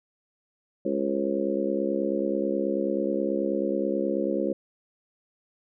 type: harmonic tone with a mistuned harmonic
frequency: 69.3 Hz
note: C#2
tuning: in tune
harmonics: 3 / 4 / 5 / 6 / 7 / 8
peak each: -31 / -31 / -29 / -33 / -34 / -30 dBFS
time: 0.85-4.53 s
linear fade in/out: 5 ms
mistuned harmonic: 8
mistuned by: -40 cents
effects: none